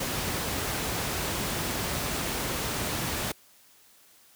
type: noise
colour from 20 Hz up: pink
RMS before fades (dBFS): -30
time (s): 0-3.32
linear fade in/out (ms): 5
effects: white hiss -58 dBFS RMS until 4.35 s + high-pass 60 Hz 12 dB/octave